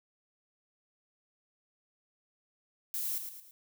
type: noise with echo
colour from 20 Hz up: violet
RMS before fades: -35 dBFS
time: 2.94-3.18 s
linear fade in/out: 0 ms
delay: 110 ms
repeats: 3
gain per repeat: -7 dB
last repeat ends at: 3.51 s
effects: none